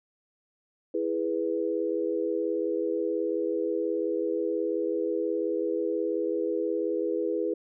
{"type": "chord", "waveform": "sine", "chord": "E major", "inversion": "none", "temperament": "equal", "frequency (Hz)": [329.6, 415.3, 493.9], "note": ["E4", "G#4", "B4"], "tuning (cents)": [0, 0, 0], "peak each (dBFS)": -30, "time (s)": [0.94, 7.54], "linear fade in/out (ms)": 5, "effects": []}